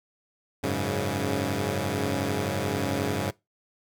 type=chord; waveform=10% pulse; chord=F# suspended second; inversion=none; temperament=equal with one note detuned; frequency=92.5 / 103.83 / 139.39 Hz; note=F#2 / G#2 / C#3; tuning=0 / 0 / +10 cents; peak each=-22 dBFS; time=0.63-3.31 s; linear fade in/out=10 ms; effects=noise-tail reverb RT60 0.2 s tail -21 dB re dry